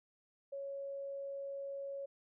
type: tone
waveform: sine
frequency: 554.4 Hz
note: C#5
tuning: in tune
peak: -40 dBFS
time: 0.52-2.06 s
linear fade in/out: 10 ms
effects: none